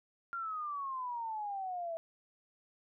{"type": "exponential sweep", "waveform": "sine", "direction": "down", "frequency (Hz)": [1396.9, 651], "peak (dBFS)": -36, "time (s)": [0.33, 1.97], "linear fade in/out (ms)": 0, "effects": []}